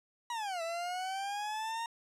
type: linear two-way sweep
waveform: 40% pulse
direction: down then up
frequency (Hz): 974 to 655 to 930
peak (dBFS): -34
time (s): 0.3-1.86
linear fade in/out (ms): 2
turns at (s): 0.62
effects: low-pass 9000 Hz 12 dB/octave